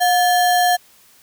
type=tone with sample-and-hold; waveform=sine; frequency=718 Hz; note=F5; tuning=48 cents sharp; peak=-12 dBFS; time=0-0.77 s; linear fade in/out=20 ms; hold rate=2450 Hz; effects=white hiss -51 dBFS RMS until 1.22 s